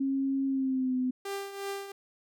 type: tone with pitch glide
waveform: sine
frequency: 271 to 254.3 Hz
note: C#4 to C4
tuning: -39 to -49 cents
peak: -26 dBFS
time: 0-1.11 s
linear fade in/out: 10 ms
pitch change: -110 cents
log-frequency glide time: 0.47-0.96 s
type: tone with tremolo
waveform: sawtooth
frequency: 396.4 Hz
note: G4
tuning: 19 cents sharp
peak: -28 dBFS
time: 1.25-1.92 s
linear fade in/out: 5 ms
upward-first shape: triangle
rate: 2.8 Hz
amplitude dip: 70%
effects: none